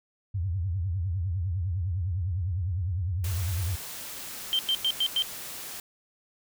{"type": "tone with vibrato", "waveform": "sine", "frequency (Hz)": 90.3, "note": "F#2", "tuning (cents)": -42, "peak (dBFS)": -26, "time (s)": [0.34, 3.76], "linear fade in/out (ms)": 10, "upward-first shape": "triangle", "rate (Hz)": 9.9, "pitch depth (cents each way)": 240}
{"type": "noise", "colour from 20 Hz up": "white", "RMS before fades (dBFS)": -39, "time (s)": [3.24, 5.8], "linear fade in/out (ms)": 2}
{"type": "tone bursts", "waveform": "sine", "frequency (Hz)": 3136, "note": "G7", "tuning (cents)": 0, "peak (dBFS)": -22, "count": 5, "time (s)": [4.53, 5.222], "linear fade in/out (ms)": 0, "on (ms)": 60, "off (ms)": 98}
{"effects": []}